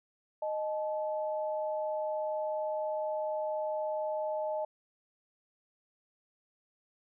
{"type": "tone pair together", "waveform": "sine", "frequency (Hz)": [618.8, 863], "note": ["D#5", "A5"], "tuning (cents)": [-10, -34], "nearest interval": "tritone", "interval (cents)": 576, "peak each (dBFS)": [-32, -37], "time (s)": [0.42, 4.65], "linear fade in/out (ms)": 5, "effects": []}